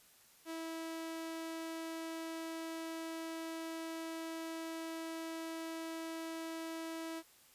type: tone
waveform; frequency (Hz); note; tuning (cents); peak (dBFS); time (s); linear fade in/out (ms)
sawtooth; 326.2; E4; -18; -37; 0.45-7.23; 50
effects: white hiss -64 dBFS RMS until 7.54 s + resampled to 32000 Hz